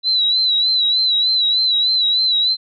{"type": "tone with vibrato", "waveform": "sine", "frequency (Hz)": 3967, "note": "B7", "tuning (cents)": 7, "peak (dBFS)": -13, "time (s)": [0.03, 2.57], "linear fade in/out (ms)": 50, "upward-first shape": "sine", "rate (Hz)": 3.3, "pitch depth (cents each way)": 62, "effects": []}